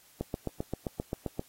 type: click train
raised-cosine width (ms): 2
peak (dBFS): -18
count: 10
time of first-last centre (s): 0.21-1.394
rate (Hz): 7.6
effects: white hiss -60 dBFS RMS until 1.48 s + AAC 48 kbps